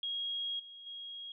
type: tone with level steps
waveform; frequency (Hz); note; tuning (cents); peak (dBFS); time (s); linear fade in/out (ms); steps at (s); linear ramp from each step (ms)
sine; 3282; G#7; -21; -34 / -48 / -42; 0.03-1.32; 2; 0.59 / 0.86; 10
effects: none